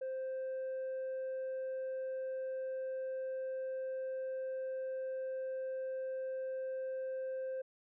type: tone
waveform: sine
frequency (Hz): 523.3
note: C5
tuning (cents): 0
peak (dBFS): -34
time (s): 0.01-7.62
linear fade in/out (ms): 10
effects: tanh soft clip ceiling -36 dBFS